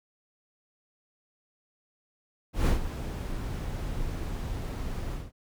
brown noise with ADSR envelope, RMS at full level -21 dBFS, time 2.53-5.32 s, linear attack 140 ms, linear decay 120 ms, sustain -12 dB, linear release 200 ms, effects none

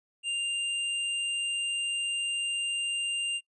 square tone, 2794 Hz, F7, in tune, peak -29 dBFS, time 0.23-3.41 s, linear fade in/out 50 ms, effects noise-tail reverb RT60 0.1 s tail -26 dB re dry + resampled to 24000 Hz

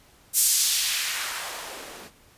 blue noise with band-pass filter sweep, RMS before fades -26 dBFS, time 0.33-2.11 s, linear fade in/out 50 ms, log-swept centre 9500 to 220 Hz, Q 1, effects pink hiss -56 dBFS RMS until 2.37 s + resampled to 32000 Hz

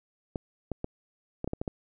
clicks, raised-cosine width 2 ms, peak -18 dBFS, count 8, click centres 0.358 / 0.717 / 0.844 / 1.444 / 1.476 / 1.534 / 1.615 / 1.678 s, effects none

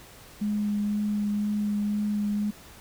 sine tone with vibrato, 207.7 Hz, G#3, in tune, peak -24 dBFS, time 0.41-2.51 s, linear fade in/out 10 ms, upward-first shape sine, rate 2 Hz, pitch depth 11 cents each way, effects pink hiss -49 dBFS RMS until 2.8 s

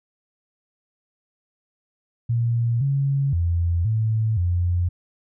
sine tone with pitch steps, 117.4 / 138.5 / 85.5 / 110.3 / 88.1 Hz, A#2 / C#3 / F2 / A2 / F2, +13 / -1 / -36 / +5 / +16 cents, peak -18 dBFS, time 2.29-4.89 s, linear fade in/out 10 ms, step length 520 ms, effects none

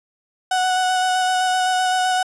35% pulse tone with vibrato, 740 Hz, F#5, in tune, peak -15 dBFS, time 0.51-2.23 s, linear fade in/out 5 ms, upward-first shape square, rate 7.8 Hz, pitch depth 10 cents each way, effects resampled to 24000 Hz

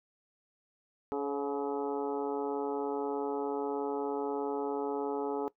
harmonic tone with a mistuned harmonic, 141.6 Hz, C#3, 37 cents sharp, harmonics 2 / 3 / 4 / 5 / 6 / 7 / 8 / 9, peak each -37 / -33 / -43 / -45 / -39 / -49 / -52 / -47 dBFS, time 1.12-5.48 s, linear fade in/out 0 ms, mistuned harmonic 4, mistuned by -52 cents, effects noise-tail reverb RT60 0.1 s tail -19 dB re dry

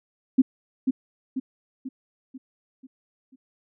sine tone with echo, 261.5 Hz, C4, 1 cent flat, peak -12 dBFS, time 0.38-0.42 s, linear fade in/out 10 ms, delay 490 ms, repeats 6, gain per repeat -6 dB, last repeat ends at 3.36 s, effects none

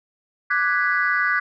sine chord, G# half-diminished seventh, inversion second, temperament equal, 1174.7 / 1480 / 1661.2 / 1975.5 Hz, D6 / F#6 / G#6 / B6, 0 / 0 / 0 / 0 cents, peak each -24 / -21 / -23 / -24 dBFS, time 0.5-1.4 s, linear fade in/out 10 ms, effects tanh soft clip ceiling -9 dBFS

